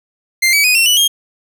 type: tone with pitch steps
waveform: sawtooth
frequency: 2093 / 2282 / 2489 / 2714 / 2960 / 3228 Hz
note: C7 / C#7 / D#7 / E7 / F#7 / G#7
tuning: 0 / +50 / 0 / +50 / 0 / -50 cents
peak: -6 dBFS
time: 0.42-1.08 s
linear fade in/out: 10 ms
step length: 110 ms
effects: none